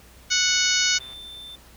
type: harmonic tone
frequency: 738 Hz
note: F#5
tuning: 5 cents flat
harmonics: 2 / 3 / 4 / 5 / 6 / 7 / 8 / 9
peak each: -27 / -27 / -27 / -27 / -27 / -27 / -27 / -27 dBFS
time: 0.3-0.99 s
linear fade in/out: 20 ms
type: click train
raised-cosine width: 0.3 ms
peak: -33 dBFS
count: 86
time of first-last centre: 0.48-1.134 s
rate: 130 Hz
type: tone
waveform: triangle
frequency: 3555 Hz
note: A7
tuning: 17 cents sharp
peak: -36 dBFS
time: 1-1.56 s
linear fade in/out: 10 ms
effects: added 60 Hz sine -51 dBFS peak until 1.76 s + pink hiss -51 dBFS RMS until 1.76 s